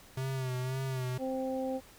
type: tone with vibrato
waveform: square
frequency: 130 Hz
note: C3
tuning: 11 cents flat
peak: -33 dBFS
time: 0.17-1.18 s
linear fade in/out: 5 ms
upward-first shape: sine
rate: 1.9 Hz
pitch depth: 49 cents each way
type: harmonic tone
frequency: 262 Hz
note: C4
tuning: 2 cents sharp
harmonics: 1 / 2 / 3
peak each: -35 / -34 / -41 dBFS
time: 1.18-1.81 s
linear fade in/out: 50 ms
effects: pink hiss -56 dBFS RMS until 1.98 s